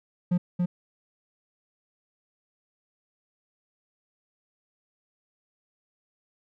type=tone with echo; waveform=triangle; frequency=177.4 Hz; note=F3; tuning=27 cents sharp; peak=-18 dBFS; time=0.31-0.38 s; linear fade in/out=10 ms; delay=280 ms; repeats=1; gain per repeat=-2 dB; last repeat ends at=0.66 s; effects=none